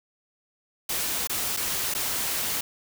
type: noise with dropouts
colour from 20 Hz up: white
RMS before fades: -28 dBFS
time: 0.89-2.61 s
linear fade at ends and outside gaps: 5 ms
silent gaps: 1.273-1.295 / 1.566-1.571 / 1.94-1.948 s
effects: none